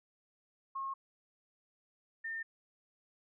sine tone pair in turn, 1082 / 1810.7 Hz, C#6 / A6, -42 / +49 cents, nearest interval major sixth, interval 891 cents, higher second, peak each -36 / -37 dBFS, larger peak first, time 0.75-0.94 / 2.24-2.43 s, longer neither, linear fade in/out 10 ms, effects none

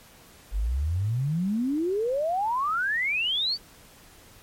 sine exponential sweep, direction up, 45.64 to 4699 Hz, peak -23 dBFS, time 0.51-3.58 s, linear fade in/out 50 ms, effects pink hiss -52 dBFS RMS until 4.42 s + MP3 64 kbps

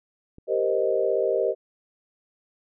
click, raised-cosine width 3 ms, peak -32 dBFS, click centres 0.384 s
sine chord, C minor seventh, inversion second, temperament equal, 392 / 466.2 / 523.3 / 622.3 Hz, G4 / Bb4 / C5 / Eb5, 0 / 0 / 0 / 0 cents, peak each -26 dBFS, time 0.47-1.55 s, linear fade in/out 50 ms
effects none

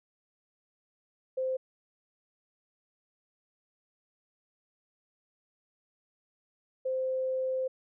sine tone pair in turn, 520 / 520 Hz, C5 / C5, -11 / -11 cents, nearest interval unison, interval 0 cents, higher neither, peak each -28 dBFS, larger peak neither, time 1.37-1.57 / 6.85-7.68 s, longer second, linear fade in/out 10 ms, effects none

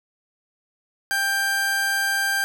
45% pulse tone pair together, 791 / 1582 Hz, G5 / G6, +15 / +15 cents, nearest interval octave, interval 1200 cents, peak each -31 / -21 dBFS, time 1.11-2.44 s, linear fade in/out 0 ms, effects 8-bit

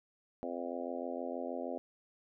harmonic tone with a mistuned harmonic, 86.4 Hz, F2, 18 cents flat, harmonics 3 / 4 / 5 / 6 / 7 / 8 / 9, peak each -42 / -45 / -46 / -43 / -43 / -45 / -51 dBFS, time 0.43-1.78 s, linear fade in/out 0 ms, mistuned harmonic 9, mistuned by +31 cents, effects none

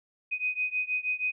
sine beating tone pair, 2498 / 2504.3 Hz, D#7 / D#7, +6 / +11 cents, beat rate 6.3 Hz, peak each -30 / -31 dBFS, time 0.31-1.32 s, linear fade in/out 20 ms, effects none

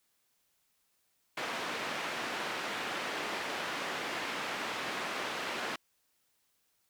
white band-pass noise, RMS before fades -37 dBFS, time 1.37-5.76 s, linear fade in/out 5 ms, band 230 to 2300 Hz, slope 12 dB/octave, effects white hiss -75 dBFS RMS until 6.89 s

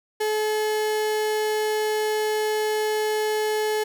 35% pulse tone, 428.7 Hz, A4, 45 cents flat, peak -20 dBFS, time 0.2-3.84 s, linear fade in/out 10 ms, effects none

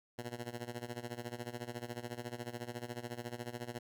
10% pulse tone with tremolo, 120.1 Hz, B2, 48 cents flat, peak -30 dBFS, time 0.18-3.79 s, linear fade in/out 10 ms, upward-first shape sine, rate 14 Hz, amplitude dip 85%, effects none

